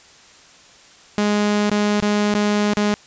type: tone with dropouts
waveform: sawtooth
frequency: 207.7 Hz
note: G#3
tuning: in tune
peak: -12 dBFS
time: 1.18-2.94 s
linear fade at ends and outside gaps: 0 ms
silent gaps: 1.697-1.715 / 2.001-2.025 / 2.34-2.349 / 2.736-2.771 s
effects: white hiss -47 dBFS RMS until 3.06 s + resampled to 16000 Hz